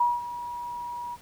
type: tone with ADSR envelope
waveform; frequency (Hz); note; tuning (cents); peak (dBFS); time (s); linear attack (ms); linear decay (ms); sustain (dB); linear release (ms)
sine; 962; B5; -46; -18; 0-1.17; 7; 200; -14; 36
effects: pink hiss -53 dBFS RMS until 1.21 s